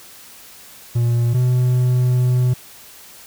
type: tone pair in turn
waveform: triangle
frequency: 118.8 / 125.24 Hz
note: A#2 / B2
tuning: +33 / +25 cents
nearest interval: minor second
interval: 92 cents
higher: second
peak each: -12 / -11 dBFS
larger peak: second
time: 0.95-1.34 / 1.34-2.54 s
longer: second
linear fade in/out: 10 ms
effects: white hiss -42 dBFS RMS until 3.26 s